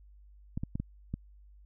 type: clicks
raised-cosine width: 5 ms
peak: -21 dBFS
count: 5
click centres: 0.575 / 0.635 / 0.755 / 0.8 / 1.14 s
effects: added 50 Hz sine -53 dBFS peak until 1.65 s